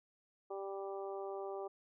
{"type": "harmonic tone", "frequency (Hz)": 196, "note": "G3", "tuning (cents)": 0, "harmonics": [2, 3, 4, 5, 6], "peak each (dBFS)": [-42, -47, -47, -55, -53], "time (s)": [0.5, 1.68], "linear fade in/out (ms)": 10, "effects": []}